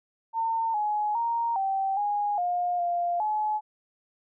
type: tone with pitch steps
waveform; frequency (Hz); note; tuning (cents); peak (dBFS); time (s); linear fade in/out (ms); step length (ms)
sine; 906 / 841 / 931 / 776 / 824 / 710 / 697 / 852; A#5 / G#5 / A#5 / G5 / G#5 / F5 / F5 / G#5; -50 / +22 / -2 / -18 / -14 / +28 / -4 / +44; -24; 0.33-3.61; 50; 410
effects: none